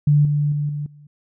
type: tone with level steps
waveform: sine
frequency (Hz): 146.9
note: D3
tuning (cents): +1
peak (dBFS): -11 / -16 / -19 / -23 / -42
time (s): 0.07-1.07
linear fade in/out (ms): 5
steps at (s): 0.25 / 0.52 / 0.69 / 0.86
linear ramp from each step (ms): 2
effects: none